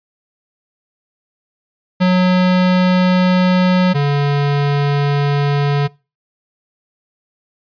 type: tone pair in turn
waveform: square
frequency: 182.8 / 143.17 Hz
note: F#3 / D3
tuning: -21 / -44 cents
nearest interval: major third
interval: 423 cents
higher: first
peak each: -10 / -13 dBFS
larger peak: first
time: 2-3.94 / 3.94-5.88 s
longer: neither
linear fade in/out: 20 ms
effects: noise-tail reverb RT60 0.3 s tail -23 dB re dry + resampled to 11025 Hz